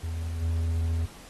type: tone with level steps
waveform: triangle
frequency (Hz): 82.41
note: E2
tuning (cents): 0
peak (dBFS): -27 / -22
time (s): 0.03-1.06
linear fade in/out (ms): 10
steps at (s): 0.41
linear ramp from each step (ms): 20
effects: pink hiss -49 dBFS RMS until 1.29 s + AAC 32 kbps